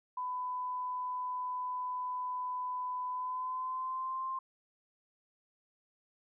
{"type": "tone with pitch glide", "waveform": "sine", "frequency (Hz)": [1001, 1051.4], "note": ["B5", "C6"], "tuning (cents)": [23, 8], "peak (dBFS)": -34, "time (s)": [0.17, 4.39], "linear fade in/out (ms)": 5, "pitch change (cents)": 85, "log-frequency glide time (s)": [3.09, 4.28], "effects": []}